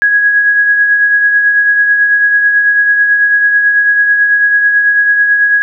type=tone with tremolo; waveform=sine; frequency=1661.2 Hz; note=G#6; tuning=in tune; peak=-4 dBFS; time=0.02-5.62 s; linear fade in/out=0 ms; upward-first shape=triangle; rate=9.1 Hz; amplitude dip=45%; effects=none